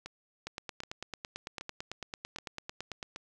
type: two click trains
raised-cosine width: 0.2 ms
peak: -24 / -21 dBFS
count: 5 / 24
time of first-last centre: 0.06-3.161 / 0.47-3.028 s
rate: 1.29 / 8.99 Hz
effects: none